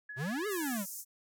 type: tone with tremolo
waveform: sine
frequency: 1692 Hz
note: G#6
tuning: 32 cents sharp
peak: -40 dBFS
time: 0.09-0.77 s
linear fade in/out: 5 ms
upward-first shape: sine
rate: 16 Hz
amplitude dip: 30%
type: exponential two-way sweep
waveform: square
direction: up then down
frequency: 118.4 to 437.7 to 182.7 Hz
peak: -34 dBFS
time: 0.16-0.86 s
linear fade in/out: 50 ms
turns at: 0.47 s
type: band-pass noise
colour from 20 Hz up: white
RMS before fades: -43 dBFS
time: 0.47-1.05 s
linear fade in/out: 50 ms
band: 5600 to 16000 Hz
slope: 48 dB/octave
effects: none